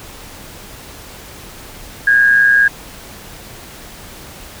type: tone with amplitude modulation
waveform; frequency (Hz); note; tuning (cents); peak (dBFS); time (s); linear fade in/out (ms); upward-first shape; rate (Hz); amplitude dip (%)
sine; 1633; G#6; -30; -5; 2.07-2.68; 5; sine; 124; 50
effects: pink hiss -35 dBFS RMS until 4.6 s